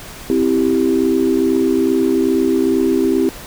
sine chord, C major, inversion none, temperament equal, 261.6 / 329.6 / 392 Hz, C4 / E4 / G4, 0 / 0 / 0 cents, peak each -16 dBFS, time 0.3-3.29 s, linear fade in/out 0 ms, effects tanh soft clip ceiling -3 dBFS + pink hiss -34 dBFS RMS until 3.46 s

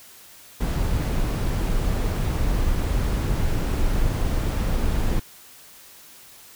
brown noise, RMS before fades -22 dBFS, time 0.6-5.2 s, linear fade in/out 10 ms, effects white hiss -47 dBFS RMS until 6.55 s

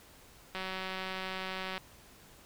click train, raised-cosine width 0.3 ms, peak -22 dBFS, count 232, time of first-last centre 0.55-1.779 s, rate 188 Hz, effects pink hiss -57 dBFS RMS until 2.45 s

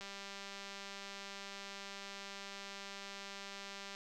click train, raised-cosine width 0.2 ms, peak -30 dBFS, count 781, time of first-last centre 0.01-3.949 s, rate 198 Hz, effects none

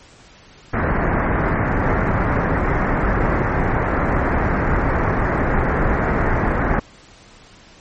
pink low-pass noise, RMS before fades -18 dBFS, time 0.73-6.8 s, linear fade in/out 10 ms, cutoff 2000 Hz, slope 48 dB/octave, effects pink hiss -46 dBFS RMS until 7.8 s + MP3 32 kbps

